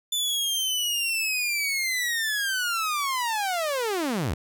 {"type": "linear sweep", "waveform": "sawtooth", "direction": "down", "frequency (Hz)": [3520, 58.6], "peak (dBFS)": -21, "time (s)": [0.12, 4.34], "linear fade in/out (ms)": 5, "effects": []}